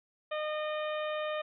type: harmonic tone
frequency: 611 Hz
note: D#5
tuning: 32 cents flat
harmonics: 1 / 2 / 3 / 4 / 5 / 6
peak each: -33 / -39 / -43 / -45 / -47 / -49 dBFS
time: 0.31-1.42 s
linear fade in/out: 10 ms
effects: none